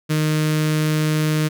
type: tone with notch filter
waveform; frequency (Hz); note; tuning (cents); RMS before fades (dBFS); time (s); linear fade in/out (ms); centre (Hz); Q
sawtooth; 154.3; D#3; -14; -19; 0.09-1.49; 20; 800; 1.2
effects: none